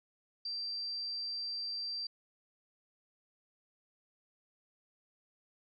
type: tone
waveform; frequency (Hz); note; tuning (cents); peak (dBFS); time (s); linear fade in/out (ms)
sine; 4699; D8; 0; -36; 0.45-2.07; 5
effects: none